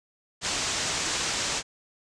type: low-pass noise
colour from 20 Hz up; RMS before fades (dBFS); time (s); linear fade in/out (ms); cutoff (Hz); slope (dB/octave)
white; -29; 0.41-1.63; 50; 7900; 48
effects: none